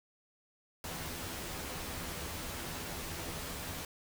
pink noise with comb filter, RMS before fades -41 dBFS, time 0.84-3.85 s, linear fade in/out 2 ms, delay 12 ms, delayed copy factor +0.5, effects none

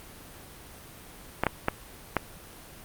clicks, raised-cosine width 0.5 ms, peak -7 dBFS, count 4, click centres 1.436 / 1.467 / 1.684 / 2.167 s, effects pink hiss -47 dBFS RMS until 2.84 s + Opus 32 kbps

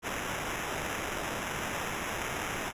violet noise with sample-and-hold, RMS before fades -35 dBFS, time 0.02-2.73 s, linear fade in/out 50 ms, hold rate 4410 Hz, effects resampled to 32000 Hz

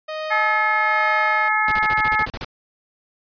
sawtooth tone with tremolo, 622.3 Hz, D#5, in tune, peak -21 dBFS, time 0.08-1.49 s, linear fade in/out 10 ms, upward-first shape sine, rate 1.2 Hz, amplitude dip 50%
harmonic tone, 429.6 Hz, A4, 41 cents flat, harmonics 2 / 3 / 4 / 5, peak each -22 / -22 / -22 / -22 dBFS, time 0.3-2.26 s, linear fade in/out 20 ms
pink noise bursts, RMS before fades -29 dBFS, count 11, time 1.68-2.446 s, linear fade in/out 0 ms, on 36 ms, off 37 ms
effects resampled to 11025 Hz

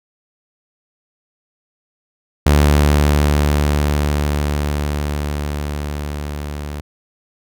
sawtooth tone with level ramp, 73.42 Hz, D2, in tune, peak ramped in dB -5 to -21 dBFS, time 2.46-6.81 s, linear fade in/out 5 ms, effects none

